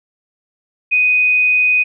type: tone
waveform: sine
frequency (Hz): 2494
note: D#7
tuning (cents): +3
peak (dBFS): -10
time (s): 0.91-1.84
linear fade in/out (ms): 20
effects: none